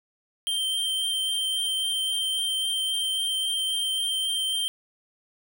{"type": "tone with vibrato", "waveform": "square", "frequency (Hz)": 3139, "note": "G7", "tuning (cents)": 2, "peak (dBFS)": -25, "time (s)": [0.47, 4.68], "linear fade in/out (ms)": 0, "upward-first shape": "sine", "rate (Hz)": 3.7, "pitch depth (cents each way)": 12, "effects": []}